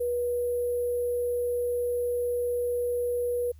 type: tone with sample-and-hold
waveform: sine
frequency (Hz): 485.9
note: B4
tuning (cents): -28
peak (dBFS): -25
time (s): 0-3.52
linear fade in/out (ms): 10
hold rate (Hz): 11025
effects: added 76 Hz sine -47 dBFS peak until 3.59 s + white hiss -69 dBFS RMS until 3.59 s